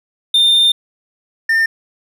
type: tone pair in turn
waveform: triangle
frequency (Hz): 3612 / 1806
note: A7 / A6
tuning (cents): +45 / +45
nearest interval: octave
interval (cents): 1200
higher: first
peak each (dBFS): -7 / -9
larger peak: first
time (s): 0.34-0.72 / 1.49-1.66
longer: first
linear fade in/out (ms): 5
effects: none